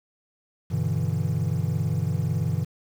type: chord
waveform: triangle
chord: E minor seventh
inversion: first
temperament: equal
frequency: 98 / 123.47 / 146.83 / 164.81 Hz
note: G2 / B2 / D3 / E3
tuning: 0 / 0 / 0 / 0 cents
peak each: -26 dBFS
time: 0.7-2.65 s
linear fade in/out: 20 ms
effects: tanh soft clip ceiling -11 dBFS + 8-bit